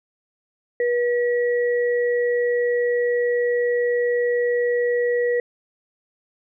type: tone pair together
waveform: sine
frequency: 483.6 / 1925.5 Hz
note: B4 / B6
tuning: -36 / -44 cents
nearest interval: 2 octaves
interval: 2392 cents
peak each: -18 / -28 dBFS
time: 0.8-5.4 s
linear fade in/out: 2 ms
effects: none